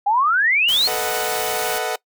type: exponential sweep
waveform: sine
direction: up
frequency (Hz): 784 to 4435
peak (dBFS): -14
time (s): 0.06-0.88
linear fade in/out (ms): 10
type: noise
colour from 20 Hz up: white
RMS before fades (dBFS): -28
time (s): 0.68-1.79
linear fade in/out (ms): 10
type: chord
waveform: sawtooth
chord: B dominant seventh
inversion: third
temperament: equal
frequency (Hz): 440 / 493.9 / 622.3 / 740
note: A4 / B4 / D#5 / F#5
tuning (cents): 0 / 0 / 0 / 0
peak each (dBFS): -23 / -25 / -25 / -21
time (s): 0.87-1.96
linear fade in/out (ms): 5
effects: noise-tail reverb RT60 0.1 s tail -22 dB re dry